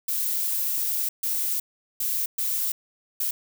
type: noise bursts at uneven times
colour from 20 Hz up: violet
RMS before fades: -26 dBFS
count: 5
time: 0.08-1.09 / 1.23-1.6 / 2-2.26 / 2.38-2.72 / 3.2-3.31 s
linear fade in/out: 5 ms
effects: none

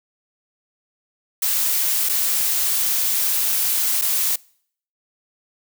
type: noise with dropouts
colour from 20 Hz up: blue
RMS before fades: -20 dBFS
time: 1.42-4.36 s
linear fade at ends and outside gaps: 5 ms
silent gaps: 2.089-2.094 / 4.014-4.019 s
effects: noise-tail reverb RT60 0.6 s tail -25 dB re dry

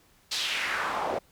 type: noise with band-pass filter sweep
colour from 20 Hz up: pink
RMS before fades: -30 dBFS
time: 0.31-1.19 s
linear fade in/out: 10 ms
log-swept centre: 4600 to 560 Hz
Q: 2.3
effects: pink hiss -62 dBFS RMS until 1.31 s

